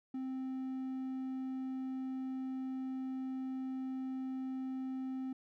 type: tone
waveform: triangle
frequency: 261.6 Hz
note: C4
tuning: in tune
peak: -35 dBFS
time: 0.14-5.33 s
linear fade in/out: 5 ms
effects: none